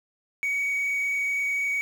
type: tone with frequency modulation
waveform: sine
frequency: 2252 Hz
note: C#7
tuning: 27 cents sharp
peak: -21 dBFS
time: 0.43-1.81 s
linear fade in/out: 0 ms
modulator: 28.5 Hz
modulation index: 1
effects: tanh soft clip ceiling -23 dBFS + 8-bit